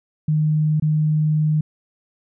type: tone with dropouts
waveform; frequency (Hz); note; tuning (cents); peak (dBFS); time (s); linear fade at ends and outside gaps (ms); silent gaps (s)
sine; 153.6; D#3; -22; -15; 0.28-1.61; 5; 0.799-0.822
effects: none